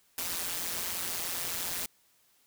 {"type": "noise with amplitude modulation", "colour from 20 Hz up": "white", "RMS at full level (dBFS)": -31, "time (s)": [0.18, 1.86], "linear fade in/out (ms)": 2, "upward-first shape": "sine", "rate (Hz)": 174, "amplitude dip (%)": 80, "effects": ["white hiss -67 dBFS RMS until 2.46 s"]}